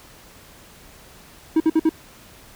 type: tone bursts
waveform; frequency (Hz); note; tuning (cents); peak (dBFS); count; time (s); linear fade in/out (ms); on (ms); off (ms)
triangle; 319.3; D#4; +45; -11; 4; 1.56-1.893; 5; 42; 55
effects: pink hiss -47 dBFS RMS until 2.55 s